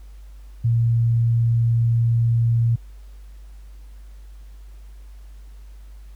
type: tone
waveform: sine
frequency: 116.2 Hz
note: A#2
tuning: 5 cents flat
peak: -15 dBFS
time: 0.64-2.76 s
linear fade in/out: 10 ms
effects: added 50 Hz sine -38 dBFS peak until 6.15 s + pink hiss -59 dBFS RMS until 6.15 s